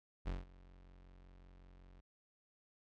40% pulse tone with ADSR envelope, 45.36 Hz, F#1, 34 cents flat, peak -35 dBFS, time 0.25-2.01 s, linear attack 29 ms, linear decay 170 ms, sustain -22 dB, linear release 14 ms, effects low-pass 4000 Hz 12 dB/octave

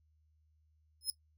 25% pulse tone with exponential growth, 5140 Hz, E8, 45 cents flat, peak -23 dBFS, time 1.01-1.1 s, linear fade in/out 1 ms, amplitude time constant 19 ms, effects noise-tail reverb RT60 0.1 s tail -18 dB re dry + added 77 Hz sine -68 dBFS peak until 1.37 s

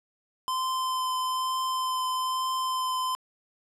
square tone with vibrato, 1031 Hz, C6, 26 cents flat, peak -27 dBFS, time 0.48-3.15 s, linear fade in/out 0 ms, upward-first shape triangle, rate 1.1 Hz, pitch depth 11 cents each way, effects low-pass 12000 Hz 12 dB/octave + 10-bit

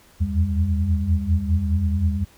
sine tone cluster, 79.1 / 84.4 / 88.8 / 200.6 Hz, D#2 / E2 / F2 / G3, +29 / +41 / +29 / +40 cents, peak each -23 / -22 / -24 / -26 dBFS, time 0.2-2.25 s, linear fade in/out 20 ms, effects pink hiss -53 dBFS RMS until 2.37 s

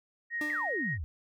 sine tone with vibrato, 1869 Hz, A#6, 4 cents sharp, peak -31 dBFS, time 0.3-0.98 s, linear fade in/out 50 ms, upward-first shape triangle, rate 5.4 Hz, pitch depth 8 cents each way
40% pulse tone with exponential decay, 299.4 Hz, D4, 33 cents sharp, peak -32 dBFS, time 0.41-0.86 s, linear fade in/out 2 ms, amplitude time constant 97 ms
sine exponential sweep, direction down, 2137 to 66.3 Hz, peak -33 dBFS, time 0.5-1.04 s, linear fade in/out 0 ms
effects none

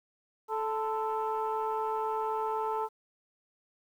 sine tone cluster, 436.1 / 882 / 1027 / 1320 Hz, A4 / A5 / C6 / E6, -15 / +4 / -33 / +2 cents, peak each -33 / -31 / -39 / -38 dBFS, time 0.48-2.89 s, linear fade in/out 50 ms, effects tanh soft clip ceiling -22 dBFS + 10-bit

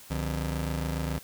30% pulse ring-modulated tone, 109.4 Hz, A2, 9 cents flat, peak -23 dBFS, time 0.1-1.19 s, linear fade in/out 10 ms, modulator 41.1 Hz, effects white hiss -50 dBFS RMS until 1.23 s

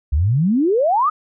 sine exponential sweep, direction up, 65.41 to 1297 Hz, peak -13 dBFS, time 0.12-1.1 s, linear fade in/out 10 ms, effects none

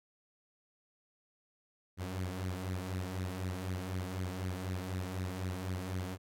sawtooth tone with flanger, 92.5 Hz, F#2, in tune, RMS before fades -38 dBFS, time 1.97-6.18 s, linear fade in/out 50 ms, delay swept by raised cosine 0.47 to 4.57 ms, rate 4 Hz, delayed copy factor +0.65, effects AAC 64 kbps

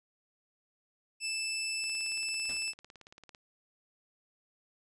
20% pulse tone, 2637 Hz, E7, in tune, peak -28 dBFS, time 1.2-2.74 s, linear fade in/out 50 ms
click train, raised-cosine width 0.2 ms, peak -34 dBFS, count 28, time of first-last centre 1.84-3.348 s, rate 17.9 Hz
pink noise with exponential decay, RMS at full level -44 dBFS, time 2.49-2.7 s, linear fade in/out 2 ms, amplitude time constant 44 ms
effects resampled to 24000 Hz

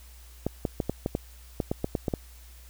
clicks, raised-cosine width 2 ms, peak -13 dBFS, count 12, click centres 0.466 / 0.652 / 0.802 / 0.896 / 1.061 / 1.151 / 1.602 / 1.715 / 1.844 / 1.952 / 2.082 / 2.138 s, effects added 60 Hz sine -47 dBFS peak until 2.69 s + white hiss -55 dBFS RMS until 2.69 s

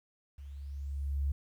sine tone with level ramp, 70 Hz, C#2, 18 cents sharp, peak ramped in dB -44 to -27 dBFS, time 0.38-1.32 s, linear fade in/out 5 ms, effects 11-bit

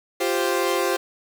sawtooth chord, F suspended second, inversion none, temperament equal, 349.2 / 392 / 523.3 Hz, F4 / G4 / C5, 0 / 0 / 0 cents, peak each -21 dBFS, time 0.2-0.97 s, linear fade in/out 10 ms, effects 7-bit

